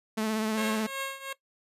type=tone with vibrato; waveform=sawtooth; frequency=218 Hz; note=A3; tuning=16 cents flat; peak=-23 dBFS; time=0.17-0.87 s; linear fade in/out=10 ms; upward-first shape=triangle; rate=16 Hz; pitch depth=35 cents each way
type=tone with tremolo; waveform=10% pulse; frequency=542 Hz; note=C#5; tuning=39 cents flat; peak=-22 dBFS; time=0.57-1.33 s; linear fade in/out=5 ms; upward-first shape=triangle; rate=2.8 Hz; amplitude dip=85%
effects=noise-tail reverb RT60 0.1 s tail -17 dB re dry + resampled to 32000 Hz